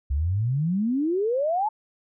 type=exponential sweep; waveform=sine; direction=up; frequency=65.2 to 887 Hz; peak=-21 dBFS; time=0.1-1.69 s; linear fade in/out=10 ms; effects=none